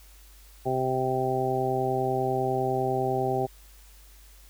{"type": "harmonic tone", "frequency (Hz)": 130, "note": "C3", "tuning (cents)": -11, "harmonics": [1, 2, 3, 4, 5, 6], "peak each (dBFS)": [-32, -35, -28, -35, -32, -29], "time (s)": [0.65, 3.47], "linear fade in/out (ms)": 20, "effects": ["added 50 Hz sine -50 dBFS peak until 4.49 s", "white hiss -56 dBFS RMS until 4.49 s"]}